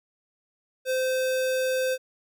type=tone; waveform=square; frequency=517 Hz; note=C5; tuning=21 cents flat; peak=-24 dBFS; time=0.85-1.98 s; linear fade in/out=50 ms; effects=none